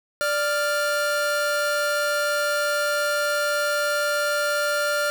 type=tone pair together; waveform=45% pulse; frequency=587.3 / 1396.9 Hz; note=D5 / F6; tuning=0 / 0 cents; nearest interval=octave + minor third; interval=1500 cents; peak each=-24 dBFS; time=0.21-5.1 s; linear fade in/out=0 ms; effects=none